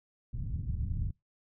white low-pass noise, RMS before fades -34 dBFS, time 0.33-1.11 s, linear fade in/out 5 ms, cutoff 130 Hz, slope 24 dB/octave, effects noise-tail reverb RT60 0.2 s tail -24 dB re dry

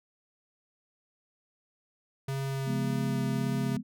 square tone with vibrato, 135.5 Hz, C#3, 39 cents flat, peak -31 dBFS, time 2.28-3.77 s, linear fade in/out 5 ms, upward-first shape sine, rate 1.8 Hz, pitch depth 8 cents each way
sine chord, F diminished, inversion none, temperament equal with one note detuned, 172.21 / 207.7 / 246.9 Hz, F3 / Ab3 / Cb4, -24 / 0 / 0 cents, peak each -37 / -33 / -33 dBFS, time 2.65-3.83 s, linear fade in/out 50 ms
effects none

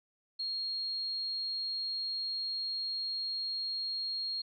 sine tone, 4260 Hz, C8, 30 cents sharp, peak -33 dBFS, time 0.39-4.42 s, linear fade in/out 10 ms, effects none

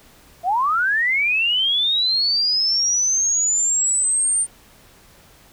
sine linear sweep, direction up, 661 to 8980 Hz, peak -16 dBFS, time 0.43-4.47 s, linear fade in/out 50 ms, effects pink hiss -50 dBFS RMS until 5.52 s

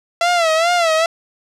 sawtooth tone with vibrato, 670 Hz, E5, 28 cents sharp, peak -9 dBFS, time 0.21-1.06 s, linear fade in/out 2 ms, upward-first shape sine, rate 2.4 Hz, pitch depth 100 cents each way, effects low-pass 7000 Hz 12 dB/octave

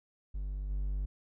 triangle tone with level steps, 49 Hz, G1, in tune, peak -32 / -29 dBFS, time 0.34-1.06 s, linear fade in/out 10 ms, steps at 0.69 s, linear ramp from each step 20 ms, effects none

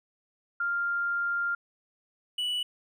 sine / triangle tone pair in turn, 1396.9 / 2954 Hz, F6 / F#7, 0 / -3 cents, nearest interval octave + minor second, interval 1297 cents, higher second, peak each -26 dBFS, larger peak neither, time 0.6-1.55 / 2.38-2.63 s, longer first, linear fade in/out 5 ms, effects none

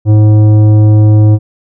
sine tone with tanh clipping, 106.6 Hz, G#2, 46 cents sharp, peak -4 dBFS, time 0.05-1.39 s, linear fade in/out 50 ms, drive 11 dB, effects none

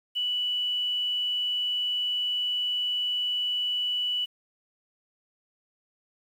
sine tone with quantisation, 2960 Hz, F#7, in tune, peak -25 dBFS, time 0.15-4.26 s, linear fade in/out 20 ms, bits 9, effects none

